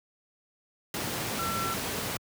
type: tone in noise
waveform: sine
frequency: 1350 Hz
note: E6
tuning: 41 cents sharp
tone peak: -31 dBFS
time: 1.39-1.74 s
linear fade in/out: 2 ms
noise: pink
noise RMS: -32 dBFS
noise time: 0.94-2.17 s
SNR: -2 dB
effects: high-pass 100 Hz 12 dB/octave